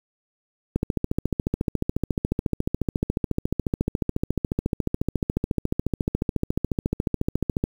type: click train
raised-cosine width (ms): 3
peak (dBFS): -9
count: 98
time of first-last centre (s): 0.76-7.639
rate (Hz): 14.1
effects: 7-bit